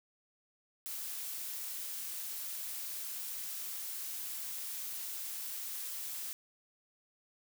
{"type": "noise", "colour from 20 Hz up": "blue", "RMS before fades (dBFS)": -41, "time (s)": [0.86, 6.33], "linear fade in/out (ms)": 0, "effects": []}